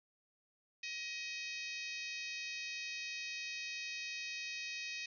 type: harmonic tone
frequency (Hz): 631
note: D#5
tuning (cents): +24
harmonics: 3 / 4 / 5 / 6 / 7 / 8 / 9 / 10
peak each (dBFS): -50 / -43 / -55 / -50 / -51 / -52 / -54 / -57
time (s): 0.83-5.06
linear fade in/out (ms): 5
effects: none